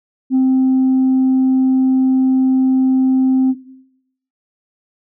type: tone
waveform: sine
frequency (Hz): 261.2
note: C4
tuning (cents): -3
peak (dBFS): -8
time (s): 0.3-3.55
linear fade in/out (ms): 50
effects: noise-tail reverb RT60 0.8 s tail -17 dB re dry + tanh soft clip ceiling -8 dBFS